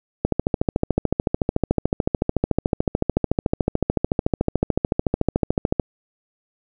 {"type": "click train", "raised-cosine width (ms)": 2, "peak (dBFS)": -4, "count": 77, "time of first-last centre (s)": [0.25, 5.797], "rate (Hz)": 13.7, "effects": []}